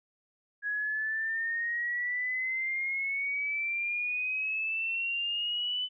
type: exponential sweep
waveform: sine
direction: up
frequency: 1661.2 to 3014 Hz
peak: -29 dBFS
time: 0.62-5.89 s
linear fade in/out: 50 ms
effects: none